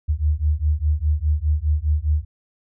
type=beating tone pair; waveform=sine; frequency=73.42 / 78.32 Hz; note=D2 / D#2; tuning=0 / +12 cents; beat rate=4.9 Hz; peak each=-20 dBFS; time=0.08-2.25 s; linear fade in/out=20 ms; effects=none